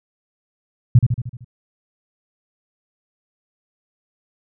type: tone with echo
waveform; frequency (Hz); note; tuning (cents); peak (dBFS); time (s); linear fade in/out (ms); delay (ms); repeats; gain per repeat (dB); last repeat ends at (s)
sine; 121; B2; -35; -5; 0.95-0.99; 5; 76; 6; -5; 1.446
effects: none